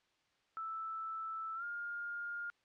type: tone with pitch glide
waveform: sine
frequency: 1318.5 to 1413.1 Hz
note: E6 to F6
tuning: 0 to +20 cents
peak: -39 dBFS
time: 0.57-2.5 s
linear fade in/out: 0 ms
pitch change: +120 cents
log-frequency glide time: 1.55-1.64 s
effects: white hiss -75 dBFS RMS until 2.64 s + low-pass 4000 Hz 12 dB/octave